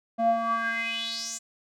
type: tone with band-pass filter sweep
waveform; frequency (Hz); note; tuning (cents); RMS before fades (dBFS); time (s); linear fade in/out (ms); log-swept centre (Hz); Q
square; 228.7; A#3; -33; -28; 0.18-1.39; 20; 550 to 7500; 5.8
effects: none